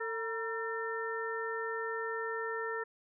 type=harmonic tone with a mistuned harmonic; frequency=450 Hz; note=A4; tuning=39 cents sharp; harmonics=1 / 2 / 3 / 4; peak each=-37 / -43 / -41 / -39 dBFS; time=0-2.84 s; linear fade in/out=10 ms; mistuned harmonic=2; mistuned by=+83 cents; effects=none